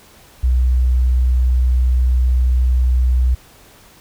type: tone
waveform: sine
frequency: 62.5 Hz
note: B1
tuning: 21 cents sharp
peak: -11 dBFS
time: 0.43-3.35 s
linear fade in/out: 10 ms
effects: pink hiss -46 dBFS RMS until 4 s